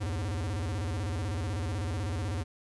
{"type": "tone with vibrato", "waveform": "square", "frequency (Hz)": 92.5, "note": "F#2", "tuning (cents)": 0, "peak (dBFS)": -31, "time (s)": [0, 2.44], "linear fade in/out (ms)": 20, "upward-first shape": "square", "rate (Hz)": 16, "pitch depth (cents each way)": 230, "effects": ["resampled to 24000 Hz", "12-bit"]}